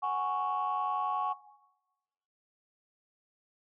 sine chord, F# suspended second, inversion none, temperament equal, 740 / 830.6 / 1108.7 Hz, F#5 / G#5 / C#6, 0 / 0 / 0 cents, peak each -34 / -33 / -30 dBFS, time 0.02-1.34 s, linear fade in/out 20 ms, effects noise-tail reverb RT60 1.0 s tail -17 dB re dry + tanh soft clip ceiling -23 dBFS

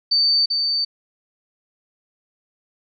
sine tone with echo, 4575 Hz, D8, 46 cents flat, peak -14 dBFS, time 0.11-0.46 s, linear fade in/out 10 ms, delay 390 ms, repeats 1, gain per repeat -4 dB, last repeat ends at 0.85 s, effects none

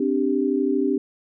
sine chord, C suspended second, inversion none, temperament just, 261.6 / 294.3 / 392.4 Hz, C4 / D4 / G4, 0 / +4 / +2 cents, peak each -23 dBFS, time 0-0.98 s, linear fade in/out 5 ms, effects none

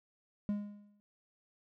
triangle tone with exponential decay, 205.7 Hz, G#3, 16 cents flat, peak -27 dBFS, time 0.49-1 s, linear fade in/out 0 ms, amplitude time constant 110 ms, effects none

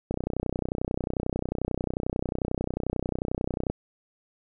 click train, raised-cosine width 2 ms, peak -14 dBFS, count 113, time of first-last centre 0.11-3.7 s, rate 31.2 Hz, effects none

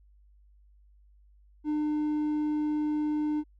sine tone with hard clipping, 301.4 Hz, D4, 45 cents sharp, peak -27 dBFS, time 1.64-3.44 s, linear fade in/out 50 ms, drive 3 dB, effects added 50 Hz sine -56 dBFS peak until 3.59 s

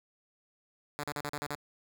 5% pulse tone bursts, 146.3 Hz, D3, 6 cents flat, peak -23 dBFS, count 7, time 0.99-1.552 s, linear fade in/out 0 ms, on 46 ms, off 40 ms, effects none

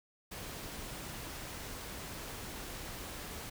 pink noise, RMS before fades -44 dBFS, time 0.31-3.5 s, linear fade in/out 10 ms, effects none

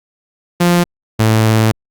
sawtooth tone pair in turn, 174.61 / 110.32 Hz, F3 / A2, 0 / +5 cents, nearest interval minor sixth, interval 795 cents, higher first, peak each -5 dBFS, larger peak neither, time 0.6-0.84 / 1.19-1.72 s, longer second, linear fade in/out 10 ms, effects Opus 48 kbps

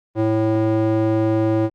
square tone with band-pass filter, 110 Hz, A2, in tune, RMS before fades -18 dBFS, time 0.15-1.7 s, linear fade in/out 50 ms, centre 400 Hz, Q 1.7, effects Opus 24 kbps

